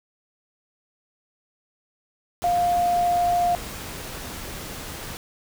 sine tone in noise, 703 Hz, F5, 11 cents sharp, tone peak -18 dBFS, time 2.44-3.55 s, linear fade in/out 0 ms, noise pink, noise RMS -35 dBFS, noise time 2.42-5.17 s, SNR +14 dB, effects none

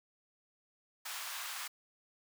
pink high-pass noise, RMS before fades -42 dBFS, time 1.05-1.68 s, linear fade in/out 10 ms, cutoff 940 Hz, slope 24 dB/octave, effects none

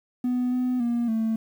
triangle tone with pitch steps, 248.5 / 251.1 / 237.2 / 223 Hz, B3 / B3 / A#3 / A3, +11 / +29 / +30 / +23 cents, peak -19 dBFS, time 0.24-1.36 s, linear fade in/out 5 ms, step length 280 ms, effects tanh soft clip ceiling -17 dBFS + 9-bit

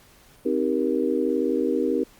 sine chord, C minor seventh, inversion none, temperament just, 261.6 / 314 / 392.4 / 470.9 Hz, C4 / Eb4 / G4 / Bb4, 0 / +16 / +2 / +18 cents, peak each -26 dBFS, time 0.45-2.04 s, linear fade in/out 10 ms, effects pink hiss -54 dBFS RMS until 2.19 s + Opus 48 kbps

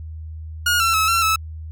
sawtooth tone with pitch steps, 1435 / 1347 / 1294 / 1354 / 1303 Hz, F6 / E6 / E6 / E6 / E6, +47 / +37 / -32 / +46 / -20 cents, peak -12 dBFS, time 0.66-1.36 s, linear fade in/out 5 ms, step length 140 ms, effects added 79 Hz sine -30 dBFS peak until 1.71 s

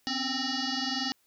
sine tone with frequency modulation, 2370 Hz, D7, 15 cents sharp, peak -28 dBFS, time 0.07-1.12 s, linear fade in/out 0 ms, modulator 529 Hz, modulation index 5.6, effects white hiss -69 dBFS RMS until 1.26 s

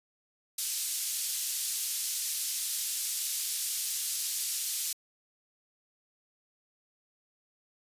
white band-pass noise, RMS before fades -33 dBFS, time 0.58-4.93 s, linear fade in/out 5 ms, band 4400 to 12000 Hz, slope 12 dB/octave, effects resampled to 32000 Hz

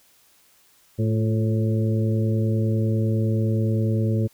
harmonic tone with a mistuned harmonic, 110 Hz, A2, in tune, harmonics 1 / 2 / 3 / 4 / 5, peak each -20 / -26 / -30 / -32 / -34 dBFS, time 0.98-4.28 s, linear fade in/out 20 ms, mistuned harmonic 3, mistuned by +53 cents, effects white hiss -58 dBFS RMS until 4.33 s

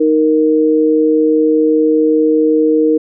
sine tone pair together, 311.2 / 466.2 Hz, D#4 / A#4, 0 / 0 cents, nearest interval perfect fifth, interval 700 cents, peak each -11 dBFS, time 0-2.98 s, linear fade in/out 10 ms, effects none

